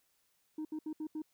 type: tone bursts at uneven times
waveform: sine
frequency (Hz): 310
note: D#4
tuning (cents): -6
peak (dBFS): -34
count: 5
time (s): 0.58-0.65 / 0.72-0.79 / 0.86-0.93 / 1-1.07 / 1.15-1.22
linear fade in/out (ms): 5
effects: tanh soft clip ceiling -35 dBFS + white hiss -75 dBFS RMS until 1.33 s